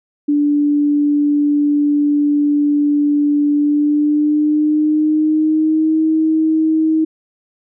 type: tone with pitch glide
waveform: sine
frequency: 291.9 to 316.5 Hz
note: D4 to D#4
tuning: -10 to +30 cents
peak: -11 dBFS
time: 0.28-7.05 s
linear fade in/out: 10 ms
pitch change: +140 cents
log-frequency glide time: 3.53-6 s
effects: none